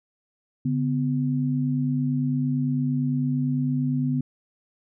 sine tone pair together, 143.24 / 252.1 Hz, D3 / B3, -43 / +36 cents, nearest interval minor seventh, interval 979 cents, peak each -24 dBFS, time 0.65-4.21 s, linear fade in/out 5 ms, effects none

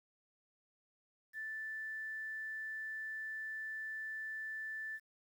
sine tone, 1760 Hz, A6, in tune, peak -40 dBFS, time 1.33-5 s, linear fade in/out 50 ms, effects 11-bit

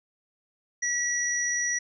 sine tone pair together, 1936 / 5812 Hz, B6 / F#8, -35 / -32 cents, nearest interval octave + perfect fifth, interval 1903 cents, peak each -28 / -27 dBFS, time 0.82-1.79 s, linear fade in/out 10 ms, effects none

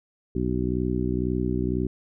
harmonic tone, 62 Hz, B1, 7 cents sharp, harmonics 1 / 2 / 3 / 4 / 5 / 6, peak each -30 / -30 / -30 / -30 / -30 / -30 dBFS, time 0.35-1.87 s, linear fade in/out 5 ms, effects none

